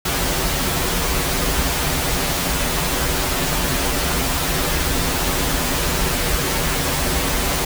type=noise with comb filter; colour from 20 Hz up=pink; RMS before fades=-20 dBFS; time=0.05-7.65 s; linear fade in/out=5 ms; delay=9.4 ms; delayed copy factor=-0.95; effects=none